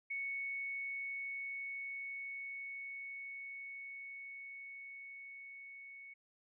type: tone with level ramp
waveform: sine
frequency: 2217 Hz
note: C#7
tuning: in tune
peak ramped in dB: -37 to -50 dBFS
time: 0.1-6.14 s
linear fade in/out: 10 ms
effects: none